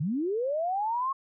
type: linear sweep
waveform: sine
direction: up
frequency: 131 to 1100 Hz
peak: -26 dBFS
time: 0-1.13 s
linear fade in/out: 10 ms
effects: none